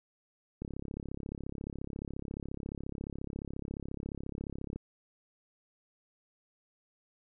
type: click train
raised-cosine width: 3 ms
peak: -26 dBFS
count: 143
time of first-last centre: 0.62-4.76 s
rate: 34.3 Hz
effects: none